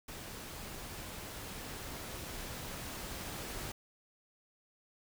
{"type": "noise with level ramp", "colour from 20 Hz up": "pink", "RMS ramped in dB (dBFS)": [-46, -42], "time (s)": [0.08, 3.72], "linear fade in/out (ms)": 5, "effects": []}